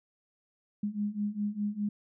sine beating tone pair, 204.2 / 209.1 Hz, G#3 / G#3, -29 / +12 cents, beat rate 4.9 Hz, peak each -34 / -32 dBFS, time 0.83-1.89 s, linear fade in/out 5 ms, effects none

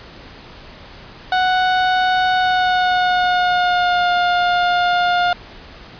30% pulse tone with pitch glide, 740 to 708.6 Hz, F#5 to F5, 0 to +25 cents, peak -11 dBFS, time 1.32-5.33 s, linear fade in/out 2 ms, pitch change -75 cents, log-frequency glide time 2.34-4.11 s, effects pink hiss -39 dBFS RMS until 5.99 s + resampled to 11025 Hz

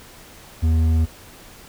sine tone with hard clipping, 80.7 Hz, E2, 36 cents flat, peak -16 dBFS, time 0.62-1.06 s, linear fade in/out 20 ms, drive 6 dB, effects pink hiss -44 dBFS RMS until 1.68 s

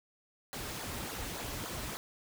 pink noise with flanger, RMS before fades -40 dBFS, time 0.53-1.97 s, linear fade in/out 0 ms, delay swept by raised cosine 0.35 to 6.25 ms, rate 3.5 Hz, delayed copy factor -0.8, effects none

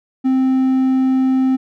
triangle tone, 261.6 Hz, C4, in tune, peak -10 dBFS, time 0.24-1.57 s, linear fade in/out 20 ms, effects none

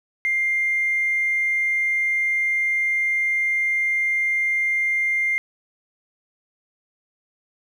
triangle tone with tanh clipping, 2100 Hz, C7, 6 cents sharp, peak -18 dBFS, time 0.25-5.38 s, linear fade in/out 0 ms, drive 1 dB, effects none

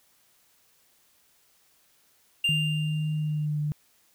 triangle tone with exponential decay, 2794 Hz, F7, in tune, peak -19 dBFS, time 2.44-3.46 s, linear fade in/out 5 ms, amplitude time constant 220 ms
sine tone with pitch glide, 153.9 to 149.17 Hz, D#3 to D3, -19 to +27 cents, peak -25 dBFS, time 2.49-3.72 s, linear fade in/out 0 ms, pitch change -54 cents, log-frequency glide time 3.12-3.59 s
effects white hiss -64 dBFS RMS until 4.14 s

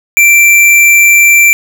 square tone, 2349 Hz, D7, in tune, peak -3 dBFS, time 0.17-1.53 s, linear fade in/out 0 ms, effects none

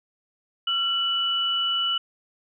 sine tone pair together, 1363.5 / 2960 Hz, F6 / F#7, -42 / 0 cents, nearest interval octave + minor second, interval 1342 cents, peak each -30 / -22 dBFS, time 0.67-1.98 s, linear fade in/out 5 ms, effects none

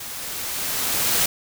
white noise with level ramp, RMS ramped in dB -34 to -19 dBFS, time 0-1.26 s, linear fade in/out 5 ms, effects none

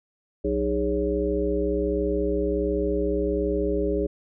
harmonic tone with a mistuned harmonic, 61.74 Hz, B1, in tune, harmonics 1 / 3 / 5 / 7 / 9, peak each -29 / -33 / -28 / -25 / -30 dBFS, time 0.44-4.07 s, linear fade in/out 10 ms, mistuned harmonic 7, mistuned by -91 cents, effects none

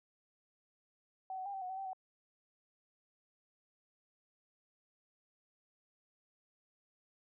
sine tone with pitch steps, 758 / 750 / 801 / 771 / 733 / 760 / 777 / 753 Hz, F#5 / F#5 / G5 / G5 / F#5 / F#5 / G5 / F#5, +42 / +23 / +37 / -29 / -16 / +46 / -16 / +30 cents, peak -39 dBFS, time 1.3-1.932 s, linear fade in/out 2 ms, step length 79 ms, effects none

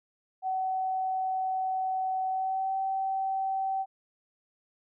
sine tone with pitch glide, 755 to 770 Hz, F#5 to G5, +35 to -31 cents, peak -27 dBFS, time 0.42-3.86 s, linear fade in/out 50 ms, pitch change +34 cents, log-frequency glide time 2.28-2.76 s, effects none

